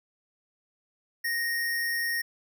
sine tone with sample-and-hold, 1864.7 Hz, A#6, in tune, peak -26 dBFS, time 1.24-2.22 s, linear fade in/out 10 ms, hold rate 7350 Hz, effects none

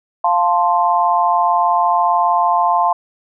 sine chord, F major, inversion none, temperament equal, 698.5 / 880 / 1046.5 Hz, F5 / A5 / C6, 0 / 0 / 0 cents, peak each -16 dBFS, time 0.24-2.93 s, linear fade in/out 5 ms, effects none

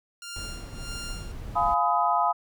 10% pulse tone with tremolo, 1396.9 Hz, F6, in tune, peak -27 dBFS, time 0.22-1.32 s, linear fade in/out 2 ms, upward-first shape sine, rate 1.6 Hz, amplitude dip 85%
brown noise, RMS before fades -37 dBFS, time 0.36-1.74 s, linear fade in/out 0 ms
sine chord, F half-diminished seventh, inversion none, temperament just, 698.5 / 838.1 / 1005.8 / 1257.2 Hz, F5 / Ab5 / Cb6 / Eb6, 0 / +16 / +31 / +18 cents, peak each -26 dBFS, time 1.55-2.33 s, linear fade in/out 20 ms
effects none

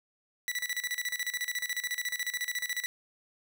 sawtooth tone with tremolo, 1964 Hz, B6, 10 cents flat, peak -26 dBFS, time 0.48-2.86 s, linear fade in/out 0 ms, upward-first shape square, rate 14 Hz, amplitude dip 80%, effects none

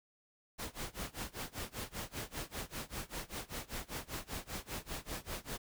pink noise with tremolo, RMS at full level -40 dBFS, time 0.58-5.58 s, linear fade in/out 20 ms, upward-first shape sine, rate 5.1 Hz, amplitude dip 95%, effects none

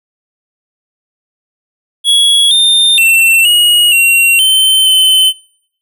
square tone with pitch steps, 3346 / 3623 / 2696 / 2891 / 2744 / 3086 / 3057 Hz, G#7 / A7 / E7 / F#7 / F7 / G7 / G7, +12 / +50 / +38 / -41 / -31 / -28 / -44 cents, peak -6 dBFS, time 2.04-5.33 s, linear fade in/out 50 ms, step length 470 ms, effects noise-tail reverb RT60 0.7 s tail -24 dB re dry

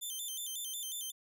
10% pulse tone with vibrato, 3322 Hz, G#7, in tune, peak -31 dBFS, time 0.01-1.12 s, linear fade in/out 20 ms, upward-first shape square, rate 5.5 Hz, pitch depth 110 cents each way, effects none

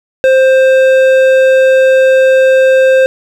sine tone with hard clipping, 525 Hz, C5, 6 cents sharp, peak -6 dBFS, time 0.24-3.06 s, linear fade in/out 0 ms, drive 10 dB, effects none

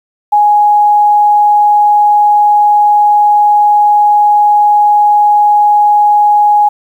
sine tone, 832 Hz, G#5, 3 cents sharp, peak -4 dBFS, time 0.32-6.69 s, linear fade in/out 10 ms, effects 7-bit

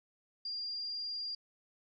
sine tone, 4793 Hz, D8, 34 cents sharp, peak -36 dBFS, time 0.45-1.35 s, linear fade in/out 5 ms, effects MP3 64 kbps

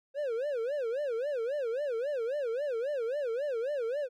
triangle tone with vibrato, 517 Hz, C5, 21 cents flat, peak -28 dBFS, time 0.14-4.09 s, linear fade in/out 50 ms, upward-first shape sine, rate 3.7 Hz, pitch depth 250 cents each way, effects none

